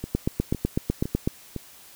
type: two click trains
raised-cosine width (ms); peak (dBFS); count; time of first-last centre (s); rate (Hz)
3; -9 / -17; 10 / 4; 0.15-1.275 / 0.04-1.563; 8 / 1.97
effects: white hiss -49 dBFS RMS until 1.95 s